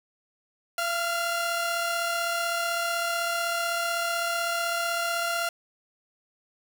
sawtooth tone pair together, 680.5 / 1396.9 Hz, F5 / F6, -45 / 0 cents, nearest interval octave, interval 1245 cents, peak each -25 dBFS, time 0.78-5.49 s, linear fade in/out 2 ms, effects none

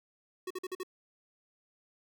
square tone bursts, 370 Hz, F#4, in tune, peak -36 dBFS, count 5, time 0.47-0.833 s, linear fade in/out 5 ms, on 35 ms, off 47 ms, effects none

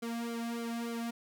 sawtooth tone with flanger, 233.1 Hz, A#3, in tune, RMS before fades -37 dBFS, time 0.02-1.11 s, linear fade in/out 10 ms, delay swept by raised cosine 1.1 to 2.1 ms, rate 3.4 Hz, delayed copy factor -0.95, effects none

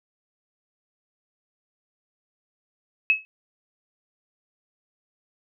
sine tone with exponential decay, 2579 Hz, E7, 39 cents flat, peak -12 dBFS, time 3.1-3.25 s, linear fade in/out 0 ms, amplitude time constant 32 ms, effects none

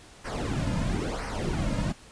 brown noise with flanger, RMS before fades -29 dBFS, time 0.24-1.93 s, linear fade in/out 20 ms, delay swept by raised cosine 0.27 to 2.67 ms, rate 0.99 Hz, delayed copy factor -0.75, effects pink hiss -51 dBFS RMS until 2.11 s + resampled to 22050 Hz

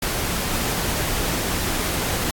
pink noise, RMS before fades -24 dBFS, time 0.02-2.31 s, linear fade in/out 5 ms, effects AAC 64 kbps

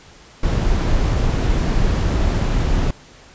brown noise, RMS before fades -17 dBFS, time 0.43-2.91 s, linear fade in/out 5 ms, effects pink hiss -45 dBFS RMS until 3.34 s + resampled to 16000 Hz

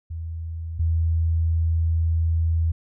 sine tone pair in turn, 82 / 82 Hz, E2 / E2, -9 / -9 cents, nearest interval unison, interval 0 cents, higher neither, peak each -28 / -18 dBFS, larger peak second, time 0.1-0.79 / 0.79-2.72 s, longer second, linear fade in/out 10 ms, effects none

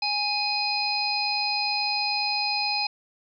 harmonic tone, 830.6 Hz, G#5, in tune, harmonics 1 / 3 / 5 / 6, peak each -29 / -29 / -29 / -29 dBFS, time 0.02-2.87 s, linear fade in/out 5 ms, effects none

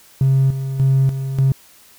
triangle tone with tremolo, 134.4 Hz, C3, 47 cents sharp, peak -8 dBFS, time 0.21-1.52 s, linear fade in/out 2 ms, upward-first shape square, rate 1.7 Hz, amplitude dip 70%, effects tanh soft clip ceiling -7 dBFS + white hiss -48 dBFS RMS until 1.98 s

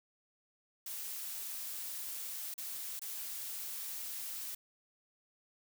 blue noise with dropouts, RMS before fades -42 dBFS, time 0.86-4.55 s, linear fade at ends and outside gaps 5 ms, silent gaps 2.541-2.579 / 2.994-3.016 s, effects none

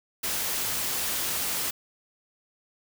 white noise, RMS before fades -29 dBFS, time 0.23-1.71 s, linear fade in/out 10 ms, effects none

